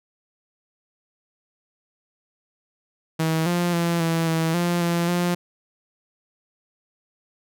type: tone with pitch steps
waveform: sawtooth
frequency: 160.7 / 174.8 / 170 / 164.9 / 162.6 / 173.9 / 171 / 175.7 Hz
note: E3 / F3 / F3 / E3 / E3 / F3 / F3 / F3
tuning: -44 / +2 / -46 / +1 / -23 / -7 / -36 / +11 cents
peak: -16 dBFS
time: 3.19-5.35 s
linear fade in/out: 10 ms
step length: 270 ms
effects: none